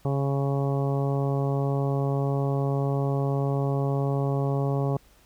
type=harmonic tone; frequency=138.59 Hz; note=C#3; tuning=in tune; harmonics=1 / 2 / 3 / 4 / 5 / 6 / 7 / 8; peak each=-24 / -33 / -31 / -34 / -36 / -39 / -44 / -41 dBFS; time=0.05-4.97 s; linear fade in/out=2 ms; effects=added 50 Hz sine -59 dBFS peak until 5.25 s + pink hiss -59 dBFS RMS until 5.25 s